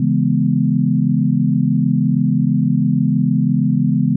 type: chord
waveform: sine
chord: C# minor seventh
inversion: none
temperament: equal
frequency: 138.59 / 164.81 / 207.7 / 246.9 Hz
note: C#3 / E3 / G#3 / B3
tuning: 0 / 0 / 0 / 0 cents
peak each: -18 dBFS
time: 0-4.16 s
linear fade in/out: 5 ms
effects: none